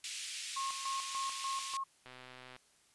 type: band-pass noise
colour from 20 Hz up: pink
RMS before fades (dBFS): -43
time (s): 0.04-1.77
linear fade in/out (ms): 2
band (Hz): 2400 to 10000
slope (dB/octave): 24
type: tone with tremolo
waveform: sine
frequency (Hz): 1082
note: C#6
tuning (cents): -42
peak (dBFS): -35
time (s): 0.56-1.84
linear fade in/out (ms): 10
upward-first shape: square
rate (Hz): 3.4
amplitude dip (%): 65
type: click train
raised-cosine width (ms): 0.3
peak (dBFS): -35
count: 65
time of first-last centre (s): 2.06-2.564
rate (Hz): 127
effects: white hiss -68 dBFS RMS until 2.94 s + resampled to 24000 Hz